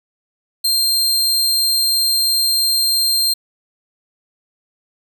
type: tone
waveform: sawtooth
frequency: 4179 Hz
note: C8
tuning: 3 cents flat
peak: -11 dBFS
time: 0.64-3.34 s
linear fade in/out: 10 ms
effects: none